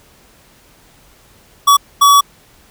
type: tone bursts at uneven times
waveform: square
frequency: 1136 Hz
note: C#6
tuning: 42 cents sharp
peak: -6 dBFS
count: 2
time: 1.67-1.77 / 2.01-2.21 s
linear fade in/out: 10 ms
effects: pink hiss -48 dBFS RMS until 2.7 s